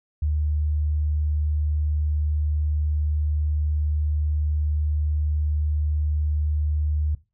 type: tone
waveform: sine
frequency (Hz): 75.3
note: D2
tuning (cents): +44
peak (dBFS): -20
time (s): 0.22-7.15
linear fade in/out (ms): 5
effects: noise-tail reverb RT60 0.3 s tail -19 dB re dry